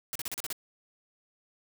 white noise bursts, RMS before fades -35 dBFS, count 7, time 0.13-0.527 s, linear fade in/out 0 ms, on 25 ms, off 37 ms, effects none

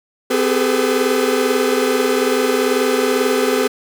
45% pulse tone cluster, 256.5 / 397.8 / 416 / 438.3 / 503 Hz, C4 / G4 / G#4 / A4 / B4, -34 / +25 / +3 / -7 / +32 cents, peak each -21 dBFS, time 0.3-3.68 s, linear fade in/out 10 ms, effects none

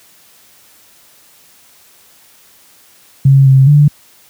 sine tone with pitch steps, 136.4 / 133.7 / 146.5 Hz, C#3 / C3 / D3, -28 / +38 / -4 cents, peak -3 dBFS, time 3.25-3.88 s, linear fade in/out 5 ms, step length 210 ms, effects white hiss -46 dBFS RMS until 4.29 s + high-pass 60 Hz 12 dB/octave

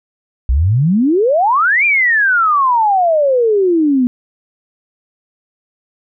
sine exponential two-way sweep, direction up then down, 58 to 2433 to 240.6 Hz, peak -9 dBFS, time 0.49-4.07 s, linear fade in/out 0 ms, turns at 1.85 s, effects none

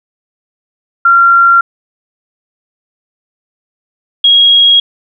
sine tone pair in turn, 1377 / 3291 Hz, F6 / G#7, -25 / -16 cents, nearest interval octave + minor third, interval 1509 cents, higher second, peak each -3 dBFS, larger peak neither, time 1.05-1.61 / 4.24-4.8 s, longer neither, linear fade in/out 5 ms, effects none

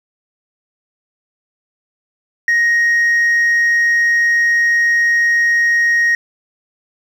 sine tone, 1874 Hz, A#6, 9 cents sharp, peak -8 dBFS, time 2.48-6.15 s, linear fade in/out 2 ms, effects tanh soft clip ceiling -9 dBFS + 7-bit

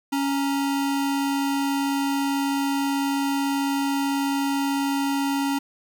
square tone pair together, 278 / 932.3 Hz, C#4 / A#5, +5 / 0 cents, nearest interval octave + major sixth, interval 2095 cents, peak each -23 / -31 dBFS, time 0.12-5.59 s, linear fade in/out 10 ms, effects 9-bit

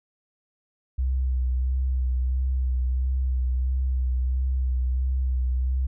sine tone with vibrato, 63.9 Hz, C2, 40 cents flat, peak -21 dBFS, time 0.98-5.87 s, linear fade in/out 10 ms, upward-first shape sine, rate 1.5 Hz, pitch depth 29 cents each way, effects none

